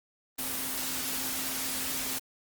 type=tone in noise; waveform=sine; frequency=261.7 Hz; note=C4; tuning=in tune; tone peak=-44 dBFS; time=0.38-2.19 s; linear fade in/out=10 ms; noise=white; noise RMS=-33 dBFS; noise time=0.38-2.19 s; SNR=-14 dB; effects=Opus 24 kbps